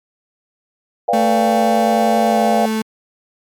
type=chord; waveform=sine; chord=G dominant seventh; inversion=first; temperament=equal with one note detuned; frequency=493.9 / 587.3 / 698.5 / 800.9 Hz; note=B4 / D5 / F5 / G5; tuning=0 / 0 / 0 / +37 cents; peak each=-21 / -20 / -16 / -19 dBFS; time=1.08-2.66 s; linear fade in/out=5 ms
type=tone with pitch glide; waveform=35% pulse; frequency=221.8 to 219.3 Hz; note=A3 to A3; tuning=+14 to -6 cents; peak=-15 dBFS; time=1.13-2.82 s; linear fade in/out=5 ms; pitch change=-20 cents; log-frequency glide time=2.28-2.38 s
effects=MP3 96 kbps